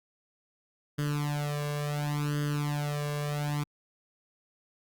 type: tone with flanger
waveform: sawtooth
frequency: 146.83 Hz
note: D3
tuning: in tune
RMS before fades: -31 dBFS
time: 0.98-3.64 s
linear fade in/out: 10 ms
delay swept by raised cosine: 0.62 to 1.82 ms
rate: 0.7 Hz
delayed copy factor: +0.9
effects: Opus 48 kbps